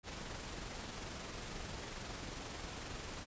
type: noise with amplitude modulation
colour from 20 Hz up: pink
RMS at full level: -44 dBFS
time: 0.03-3.26 s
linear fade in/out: 50 ms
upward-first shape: sine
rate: 22.3 Hz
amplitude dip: 30%
effects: resampled to 16000 Hz